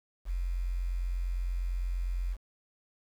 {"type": "tone with quantisation", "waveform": "sine", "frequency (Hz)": 44.33, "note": "F1", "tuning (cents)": 27, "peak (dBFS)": -29, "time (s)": [0.25, 2.37], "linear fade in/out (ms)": 50, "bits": 9, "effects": []}